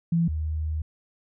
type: tone pair in turn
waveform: sine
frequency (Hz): 167.8 / 77.85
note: E3 / D#2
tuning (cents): +31 / +2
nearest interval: octave + minor second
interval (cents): 1329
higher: first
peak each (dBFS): -19 / -25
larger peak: first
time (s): 0.12-0.28 / 0.28-0.82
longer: second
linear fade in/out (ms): 5
effects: none